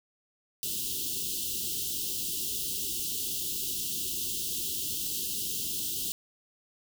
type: band-stop noise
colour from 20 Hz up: white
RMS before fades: -33 dBFS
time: 0.63-6.12 s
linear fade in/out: 0 ms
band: 430 to 2800 Hz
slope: 96 dB/octave
effects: none